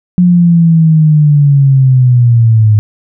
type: linear sweep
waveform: sine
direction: down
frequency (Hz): 180 to 104.8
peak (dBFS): -3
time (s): 0.18-2.79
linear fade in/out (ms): 0
effects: none